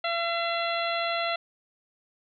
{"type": "harmonic tone", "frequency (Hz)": 678, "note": "E5", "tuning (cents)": 49, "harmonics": [1, 2, 3, 4, 5, 6], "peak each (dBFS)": [-29, -32, -34, -35, -36, -37], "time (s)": [0.04, 1.36], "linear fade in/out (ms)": 5, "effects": []}